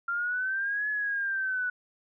sine exponential two-way sweep, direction up then down, 1381 to 1709 to 1474 Hz, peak -27 dBFS, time 0.08-1.7 s, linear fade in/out 5 ms, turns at 0.89 s, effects none

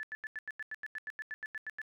sine tone bursts, 1735 Hz, A6, 25 cents flat, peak -37 dBFS, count 16, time 0-1.816 s, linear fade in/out 0 ms, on 31 ms, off 88 ms, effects none

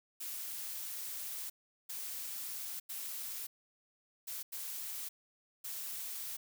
blue noise bursts at uneven times, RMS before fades -42 dBFS, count 6, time 0.2-1.5 / 1.89-2.8 / 2.89-3.47 / 4.27-4.43 / 4.52-5.09 / 5.64-6.37 s, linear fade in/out 10 ms, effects none

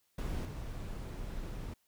brown noise with level steps, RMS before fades -36 / -41 dBFS, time 0.18-1.74 s, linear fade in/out 5 ms, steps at 0.45 s, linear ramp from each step 2 ms, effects white hiss -75 dBFS RMS until 1.87 s

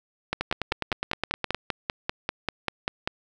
two click trains, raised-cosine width 0.3 ms, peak -9 / -10 dBFS, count 15 / 12, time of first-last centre 0.33-3.075 / 0.41-1.546 s, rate 5.1 / 9.68 Hz, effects none

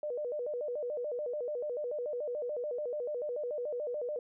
sine tone with vibrato, 540 Hz, C#5, 45 cents flat, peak -33 dBFS, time 0.03-4.19 s, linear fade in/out 2 ms, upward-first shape square, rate 6.9 Hz, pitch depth 180 cents each way, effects none

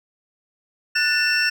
triangle tone cluster, 1476 / 1770 / 2684 / 5450 Hz, F#6 / A6 / E7 / F8, -5 / +10 / +31 / -43 cents, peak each -21 dBFS, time 0.95-1.5 s, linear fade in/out 10 ms, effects tanh soft clip ceiling -7 dBFS

